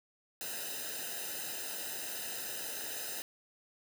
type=noise with comb filter; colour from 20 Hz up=white; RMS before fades=-40 dBFS; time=0.41-3.22 s; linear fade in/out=0 ms; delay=0.89 ms; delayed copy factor=-1; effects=none